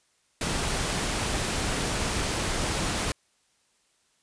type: noise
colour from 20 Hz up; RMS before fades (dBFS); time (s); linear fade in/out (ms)
pink; -28; 0.41-3.12; 2
effects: white hiss -68 dBFS RMS until 4.22 s + resampled to 22050 Hz